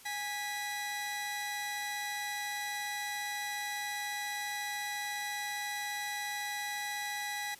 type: tone pair together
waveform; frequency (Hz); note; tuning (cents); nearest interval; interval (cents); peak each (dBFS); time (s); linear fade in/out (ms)
sawtooth; 826.2 / 1965; G#5 / B6; -9 / -9; octave + minor third; 1500; -35 / -34; 0.05-7.55; 10
effects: white hiss -55 dBFS RMS until 7.59 s + resampled to 32000 Hz